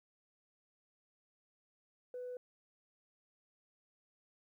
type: tone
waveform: sine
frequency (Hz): 497.2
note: B4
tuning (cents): +12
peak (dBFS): -40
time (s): 2.14-2.37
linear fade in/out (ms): 2
effects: tanh soft clip ceiling -38 dBFS + 13-bit